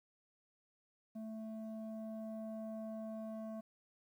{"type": "tone with low-pass filter sweep", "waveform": "square", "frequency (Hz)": 220, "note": "A3", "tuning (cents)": 0, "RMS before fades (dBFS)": -45, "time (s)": [1.15, 3.61], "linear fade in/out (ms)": 10, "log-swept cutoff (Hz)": [500, 790], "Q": 2.6, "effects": ["12-bit"]}